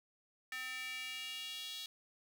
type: tone with high-pass filter sweep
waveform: square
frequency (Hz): 257.1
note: C4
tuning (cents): -30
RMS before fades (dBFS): -44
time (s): 0.52-1.86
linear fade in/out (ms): 2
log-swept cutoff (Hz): 1900 to 3600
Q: 3.9
effects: none